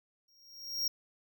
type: tone with exponential growth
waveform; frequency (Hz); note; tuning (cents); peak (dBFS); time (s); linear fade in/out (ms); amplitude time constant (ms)
square; 5588; F8; 0; -28; 0.28-0.88; 5; 130
effects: none